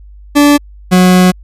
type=tone pair in turn; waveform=40% pulse; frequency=290 / 182.69 Hz; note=D4 / F#3; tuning=-22 / -22 cents; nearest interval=minor sixth; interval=800 cents; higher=first; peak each=-3 dBFS; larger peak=neither; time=0.35-0.58 / 0.91-1.32 s; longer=second; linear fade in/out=20 ms; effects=added 50 Hz sine -32 dBFS peak until 1.43 s + resampled to 32000 Hz